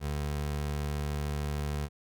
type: tone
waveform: 25% pulse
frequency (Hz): 73.42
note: D2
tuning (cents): 0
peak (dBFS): -27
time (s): 0-1.89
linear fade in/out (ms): 50
effects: none